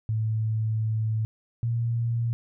sine tone pair in turn, 110 / 116.88 Hz, A2 / A#2, 0 / +5 cents, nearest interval minor second, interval 105 cents, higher second, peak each -23 dBFS, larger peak neither, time 0.09-1.25 / 1.63-2.33 s, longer first, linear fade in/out 0 ms, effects none

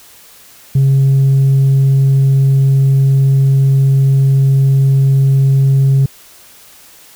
triangle tone with tanh clipping, 135.9 Hz, C#3, 34 cents flat, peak -7 dBFS, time 0.75-6.06 s, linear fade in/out 5 ms, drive 6 dB, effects white hiss -41 dBFS RMS until 7.15 s

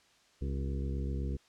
harmonic tone with a mistuned harmonic, 68 Hz, C#2, 33 cents flat, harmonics 1 / 2 / 3 / 4 / 5 / 6 / 7, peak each -33 / -39 / -43 / -45 / -47 / -49 / -50 dBFS, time 0.41-1.37 s, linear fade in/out 10 ms, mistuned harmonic 5, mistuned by +62 cents, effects white hiss -65 dBFS RMS until 1.48 s + low-pass 6000 Hz 12 dB/octave

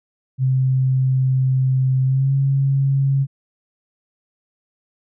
sine tone with pitch glide, 130.81 to 136.84 Hz, C3 to C#3, 0 to -22 cents, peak -14 dBFS, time 0.38-3.27 s, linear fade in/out 50 ms, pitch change +78 cents, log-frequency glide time 2.04-2.33 s, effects none

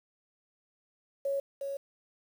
sine tone pair in turn, 554.4 / 554.4 Hz, C#5 / C#5, 0 / 0 cents, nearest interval unison, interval 0 cents, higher neither, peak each -28 / -33 dBFS, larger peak first, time 1.25-1.4 / 1.61-1.77 s, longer second, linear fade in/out 5 ms, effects 9-bit

